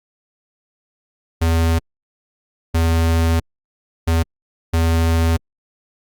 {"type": "tone bursts at uneven times", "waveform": "square", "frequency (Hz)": 82.41, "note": "E2", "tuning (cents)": 0, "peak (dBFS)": -14, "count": 4, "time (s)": [[1.41, 1.79], [2.74, 3.4], [4.07, 4.23], [4.73, 5.37]], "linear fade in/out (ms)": 10, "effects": ["Opus 48 kbps"]}